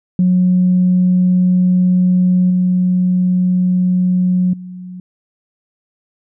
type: tone with level steps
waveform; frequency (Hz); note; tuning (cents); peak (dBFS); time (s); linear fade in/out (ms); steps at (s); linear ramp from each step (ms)
sine; 181.8; F#3; -30; -8 / -10 / -27; 0.19-5; 2; 2.5 / 4.53; 5
effects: tanh soft clip ceiling -4 dBFS